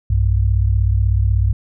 sine tone pair together, 61.74 / 98.01 Hz, B1 / G2, 0 / 0 cents, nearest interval minor sixth, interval 800 cents, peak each -15 dBFS, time 0.1-1.53 s, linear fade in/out 5 ms, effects none

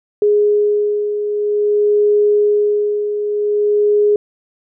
sine beating tone pair, 415.3 / 415.81 Hz, G#4 / G#4, 0 / +2 cents, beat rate 0.51 Hz, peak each -20 / -12 dBFS, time 0.22-4.16 s, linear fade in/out 2 ms, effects none

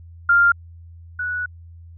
sine tone pair in turn, 1396.9 / 1472 Hz, F6 / F#6, 0 / -9 cents, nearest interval minor second, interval 91 cents, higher second, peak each -11 / -22 dBFS, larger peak first, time 0.29-0.52 / 1.19-1.46 s, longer second, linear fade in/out 5 ms, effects added 84 Hz sine -39 dBFS peak until 1.97 s

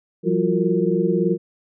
sine tone cluster, 172.7 / 191 / 342.5 / 365.6 / 460.4 Hz, F3 / G3 / F4 / F#4 / A#4, -19 / -45 / -34 / -21 / -22 cents, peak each -23 dBFS, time 0.23-1.38 s, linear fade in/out 50 ms, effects none

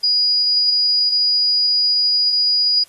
sine tone, 4900 Hz, D#8, 27 cents flat, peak -13 dBFS, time 0.03-2.84 s, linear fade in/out 10 ms, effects white hiss -50 dBFS RMS until 2.88 s + AAC 32 kbps

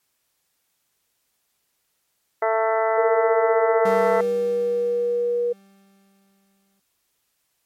harmonic tone, 222.2 Hz, A3, 17 cents sharp, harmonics 2 / 3 / 4 / 5 / 6 / 7 / 8 / 9, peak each -24 / -21 / -25 / -32 / -28 / -38 / -37 / -32 dBFS, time 2.42-4.21 s, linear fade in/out 5 ms
sine tone with pitch glide, 460 to 479.8 Hz, A#4 to A#4, -23 to +50 cents, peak -19 dBFS, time 2.97-5.53 s, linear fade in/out 10 ms, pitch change +73 cents, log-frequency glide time 3.82-4.07 s
40% pulse tone with exponential decay, 196 Hz, G3, in tune, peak -26 dBFS, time 3.85-6.8 s, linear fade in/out 5 ms, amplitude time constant 640 ms
effects white hiss -71 dBFS RMS until 7.65 s + MP3 64 kbps

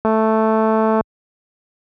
click train, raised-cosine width 1 ms, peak -4 dBFS, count 212, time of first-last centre 0.05-1.009 s, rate 220 Hz, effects high-pass 60 Hz 12 dB/octave

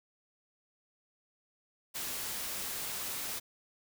white noise, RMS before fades -38 dBFS, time 1.94-3.4 s, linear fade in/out 20 ms, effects none

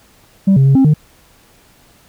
sine tone with pitch steps, 194.3 / 134.9 / 136.5 / 267.1 / 151.6 Hz, G3 / C#3 / C#3 / C4 / D#3, -15 / -47 / -26 / +36 / -45 cents, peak -4 dBFS, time 0.47-0.94 s, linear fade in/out 10 ms, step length 94 ms, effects tanh soft clip ceiling -5 dBFS + pink hiss -49 dBFS RMS until 2.08 s

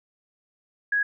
sine tone, 1661.2 Hz, G#6, in tune, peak -20 dBFS, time 0.92-1.03 s, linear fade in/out 5 ms, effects none

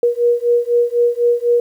sine beating tone pair, 476 / 480 Hz, A#4 / B4, +36 / -49 cents, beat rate 4 Hz, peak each -15 dBFS, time 0.03-1.6 s, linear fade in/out 2 ms, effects 8-bit

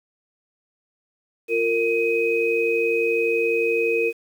sine tone cluster, 347.5 / 459.2 / 2517 Hz, F4 / A#4 / D#7, -9 / -26 / +19 cents, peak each -27 / -20 / -24 dBFS, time 1.48-4.13 s, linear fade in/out 50 ms, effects 8-bit

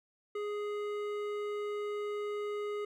sine tone with hard clipping, 415.3 Hz, G#4, in tune, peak -36 dBFS, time 0.35-2.85 s, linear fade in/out 5 ms, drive 12 dB, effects none

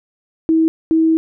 sine tone pair in turn, 322.5 / 322.5 Hz, E4 / E4, -38 / -38 cents, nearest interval unison, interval 0 cents, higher neither, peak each -10 dBFS, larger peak neither, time 0.49-0.68 / 0.91-1.17 s, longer second, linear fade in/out 0 ms, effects none

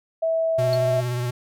sine tone, 652 Hz, E5, 19 cents flat, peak -19 dBFS, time 0.22-1.01 s, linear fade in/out 10 ms
square tone with vibrato, 122.9 Hz, B2, 8 cents flat, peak -24 dBFS, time 0.58-1.31 s, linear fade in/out 10 ms, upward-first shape sine, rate 17 Hz, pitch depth 27 cents each way
triangle tone with exponential decay, 4358 Hz, C#8, 30 cents flat, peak -24 dBFS, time 0.73-0.81 s, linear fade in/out 1 ms, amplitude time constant 16 ms
effects none

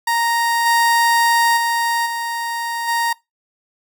30% pulse tone with level steps, 932.3 Hz, A#5, in tune, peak -13 / -10 / -14 / -19 / -14 dBFS, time 0.07-3.13 s, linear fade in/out 5 ms, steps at 0.65 / 1.56 / 2.05 / 2.87 s, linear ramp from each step 20 ms, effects noise-tail reverb RT60 0.2 s tail -23 dB re dry

